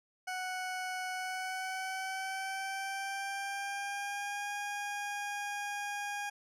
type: tone with pitch glide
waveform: 20% pulse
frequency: 740 to 816.4 Hz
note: F#5 to G#5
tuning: 0 to -30 cents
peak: -31 dBFS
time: 0.27-6.3 s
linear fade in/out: 10 ms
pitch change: +170 cents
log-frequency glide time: 1.12-4.5 s
effects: low-pass 11000 Hz 12 dB/octave